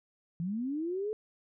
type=linear sweep; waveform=sine; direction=up; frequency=160.6 to 439.4 Hz; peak=-31 dBFS; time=0.4-1.13 s; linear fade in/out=0 ms; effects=none